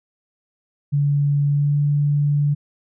sine tone with pitch glide, 143.5 to 145.34 Hz, D3 to D3, -40 to -18 cents, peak -15 dBFS, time 0.92-2.55 s, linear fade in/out 20 ms, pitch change +22 cents, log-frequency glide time 1.47-1.77 s, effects none

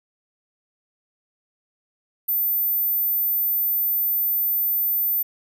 sine tone, 14080 Hz, A9, in tune, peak -19 dBFS, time 2.28-5.23 s, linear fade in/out 10 ms, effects none

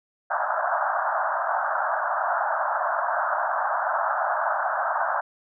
pink band-pass noise, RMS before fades -25 dBFS, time 0.3-5.21 s, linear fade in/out 10 ms, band 610 to 1600 Hz, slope 96 dB/octave, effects none

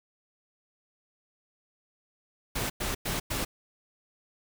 pink noise bursts, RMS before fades -31 dBFS, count 4, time 2.55-3.45 s, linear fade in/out 10 ms, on 150 ms, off 100 ms, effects none

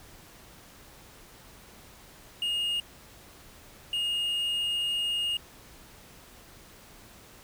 triangle tone bursts at uneven times, 2849 Hz, F7, 34 cents sharp, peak -25 dBFS, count 2, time 2.42-2.8 / 3.93-5.37 s, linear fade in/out 2 ms, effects pink hiss -52 dBFS RMS until 7.43 s

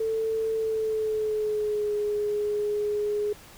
sine tone with pitch glide, 444.3 to 416.9 Hz, A4 to G#4, +17 to +7 cents, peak -24 dBFS, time 0-3.33 s, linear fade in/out 5 ms, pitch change -110 cents, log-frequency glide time 0.55-1.93 s, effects pink hiss -49 dBFS RMS until 3.57 s

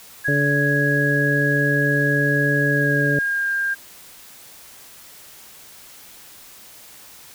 sine tone with pitch glide, 1661.2 to 1601.8 Hz, G#6 to G6, 0 to +37 cents, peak -19 dBFS, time 0.24-3.75 s, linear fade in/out 20 ms, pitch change -63 cents, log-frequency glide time 2.7-3.51 s
harmonic tone, 143.5 Hz, D3, 40 cents flat, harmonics 1 / 2 / 3 / 4, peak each -21 / -24 / -26 / -27 dBFS, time 0.28-3.19 s, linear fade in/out 2 ms
effects white hiss -44 dBFS RMS until 7.34 s

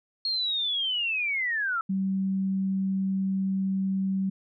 sine linear sweep, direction down, 4304 to 1300 Hz, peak -25 dBFS, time 0.25-1.81 s, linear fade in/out 2 ms
sine tone, 192.1 Hz, G3, 35 cents flat, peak -24 dBFS, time 1.89-4.3 s, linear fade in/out 10 ms
effects none

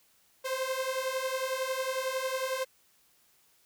sawtooth beating tone pair, 517 / 528 Hz, C5 / C5, -21 / +16 cents, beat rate 11 Hz, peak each -30 / -29 dBFS, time 0.44-2.65 s, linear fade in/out 20 ms, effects white hiss -66 dBFS RMS until 3.65 s

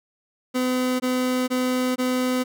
30% pulse tone bursts, 253.5 Hz, B3, 45 cents sharp, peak -18 dBFS, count 4, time 0.54-2.44 s, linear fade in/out 20 ms, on 460 ms, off 20 ms, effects none

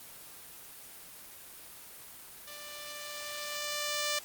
5% pulse tone with level ramp, 591 Hz, D5, 11 cents sharp, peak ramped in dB -34 to -18 dBFS, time 2.47-4.19 s, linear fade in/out 5 ms, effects white hiss -49 dBFS RMS until 4.24 s + Opus 24 kbps

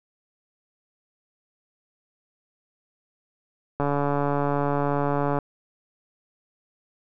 click train, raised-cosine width 1 ms, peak -11 dBFS, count 228, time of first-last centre 3.8-5.387 s, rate 143 Hz, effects none

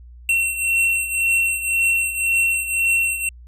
square beating tone pair, 2717 / 2718.9 Hz, F7 / F7, -48 / -47 cents, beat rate 1.9 Hz, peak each -19 / -24 dBFS, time 0.29-3.29 s, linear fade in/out 2 ms, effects added 60 Hz sine -39 dBFS peak until 3.47 s + resampled to 32000 Hz

